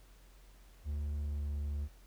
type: tone with pitch glide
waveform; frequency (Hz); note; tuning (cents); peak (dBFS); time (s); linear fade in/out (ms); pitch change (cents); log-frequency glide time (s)
triangle; 73.42 to 72.66; D2 to D2; 0 to -18; -32; 0.84-1.89; 50; -18; 1.16-1.5
effects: added 45 Hz sine -56 dBFS peak until 2.06 s + pink hiss -65 dBFS RMS until 2.06 s